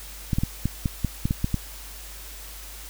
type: clicks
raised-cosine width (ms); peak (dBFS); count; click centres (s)
5; -10; 10; 0.332 / 0.385 / 0.435 / 0.656 / 0.858 / 1.047 / 1.255 / 1.309 / 1.444 / 1.543
effects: added 50 Hz sine -41 dBFS peak until 2.89 s + white hiss -42 dBFS RMS until 2.89 s